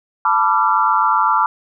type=chord; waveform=sine; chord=B half-diminished seventh; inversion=third; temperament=equal with one note detuned; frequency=880 / 987.8 / 1174.7 / 1365.8 Hz; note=A5 / B5 / D6 / F6; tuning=0 / 0 / 0 / -39 cents; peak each=-18 / -18 / -17 / -18 dBFS; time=0.25-1.46 s; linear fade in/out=2 ms; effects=none